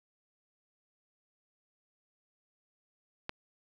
click, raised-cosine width 0.3 ms, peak -19 dBFS, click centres 3.294 s, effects none

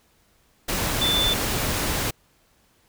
sine tone in noise, 3520 Hz, A7, in tune, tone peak -20 dBFS, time 1.01-1.34 s, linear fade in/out 10 ms, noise pink, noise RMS -25 dBFS, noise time 0.68-2.11 s, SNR +2 dB, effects pink hiss -62 dBFS RMS until 2.88 s

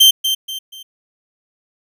40% pulse tone with echo, 3134 Hz, G7, 1 cent flat, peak -5 dBFS, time 0-0.11 s, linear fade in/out 10 ms, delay 240 ms, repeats 3, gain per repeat -9 dB, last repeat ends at 0.83 s, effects none

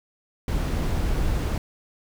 brown noise, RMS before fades -24 dBFS, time 0.48-1.58 s, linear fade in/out 2 ms, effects none

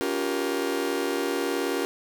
40% pulse chord, G half-diminished seventh, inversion second, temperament just, 282.2 / 352.8 / 392 / 470.4 Hz, Db4 / F4 / G4 / Bb4, +31 / +18 / 0 / +16 cents, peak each -30 dBFS, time 0.01-1.85 s, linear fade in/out 0 ms, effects none

